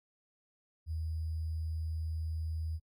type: tone with sample-and-hold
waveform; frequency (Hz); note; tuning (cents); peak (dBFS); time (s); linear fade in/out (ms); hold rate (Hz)
sine; 80; D#2; +49; -33; 0.86-2.8; 50; 4900
effects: AAC 64 kbps